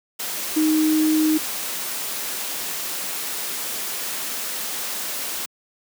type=tone in noise; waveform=sine; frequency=311.1 Hz; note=D#4; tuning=in tune; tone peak=-15 dBFS; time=0.56-1.38 s; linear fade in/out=10 ms; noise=white; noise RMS=-28 dBFS; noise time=0.19-5.46 s; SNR=+10 dB; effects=high-pass 200 Hz 12 dB/octave